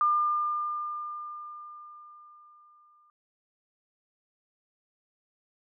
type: tone with exponential decay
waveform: sine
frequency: 1202 Hz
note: D6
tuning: 40 cents sharp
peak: -20 dBFS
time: 0.01-3.1 s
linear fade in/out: 1 ms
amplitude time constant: 670 ms
effects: none